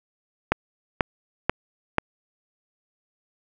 click train, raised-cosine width 0.5 ms, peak -3 dBFS, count 4, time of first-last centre 0.52-1.983 s, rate 2.05 Hz, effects none

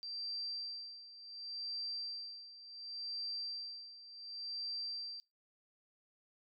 sine tone with tremolo, 4699 Hz, D8, in tune, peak -38 dBFS, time 0.03-5.2 s, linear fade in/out 0 ms, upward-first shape sine, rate 0.69 Hz, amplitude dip 80%, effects noise-tail reverb RT60 0.2 s tail -20 dB re dry

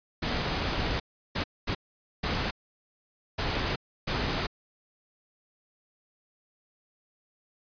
pink noise bursts at uneven times, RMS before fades -29 dBFS, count 6, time 0.22-1 / 1.35-1.44 / 1.67-1.75 / 2.23-2.51 / 3.38-3.76 / 4.07-4.47 s, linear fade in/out 10 ms, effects resampled to 11025 Hz

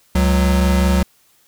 square tone pair together, 70.06 / 185 Hz, C#2 / F#3, +19 / 0 cents, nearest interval octave + perfect fourth, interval 1681 cents, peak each -15 / -17 dBFS, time 0.15-1.03 s, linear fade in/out 5 ms, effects white hiss -56 dBFS RMS until 1.47 s

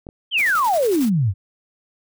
clicks, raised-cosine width 2 ms, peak -23 dBFS, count 2, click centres 0.068 / 0.089 s
sine exponential sweep, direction down, 3239 to 86.9 Hz, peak -15 dBFS, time 0.31-1.34 s, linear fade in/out 50 ms
white noise with tremolo, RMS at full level -32 dBFS, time 0.37-1.1 s, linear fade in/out 20 ms, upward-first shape square, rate 11 Hz, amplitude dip 45%
effects none

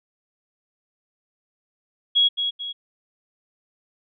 sine tone with echo, 3322 Hz, G#7, in tune, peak -14 dBFS, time 2.15-2.29 s, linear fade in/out 20 ms, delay 220 ms, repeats 2, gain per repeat -7 dB, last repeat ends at 2.73 s, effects none

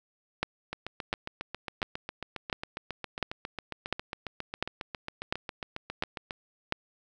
two click trains, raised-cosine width 0.3 ms, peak -19 / -11 dBFS, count 42 / 10, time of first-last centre 0.73-6.308 / 0.43-6.724 s, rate 7.35 / 1.43 Hz, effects none

